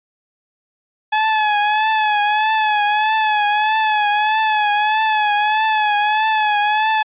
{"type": "tone with vibrato", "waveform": "sawtooth", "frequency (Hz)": 852, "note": "G#5", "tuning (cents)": 44, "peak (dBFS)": -10, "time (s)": [1.12, 7.03], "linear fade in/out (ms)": 10, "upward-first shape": "triangle", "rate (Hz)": 1.6, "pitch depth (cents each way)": 58, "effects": ["resampled to 8000 Hz"]}